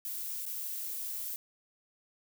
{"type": "noise with dropouts", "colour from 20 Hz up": "violet", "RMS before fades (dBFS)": -38, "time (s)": [0.05, 1.36], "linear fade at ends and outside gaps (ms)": 1, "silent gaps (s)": [0.455, 0.463], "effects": []}